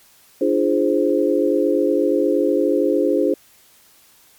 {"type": "chord", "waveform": "sine", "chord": "D half-diminished seventh", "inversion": "none", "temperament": "equal with one note detuned", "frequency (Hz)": [293.7, 342.2, 415.3, 523.3], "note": ["D4", "F4", "Ab4", "C5"], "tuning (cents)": [0, -35, 0, 0], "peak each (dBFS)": -20, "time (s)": [0.41, 3.34], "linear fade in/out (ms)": 5, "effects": ["white hiss -52 dBFS RMS until 4.38 s", "MP3 96 kbps"]}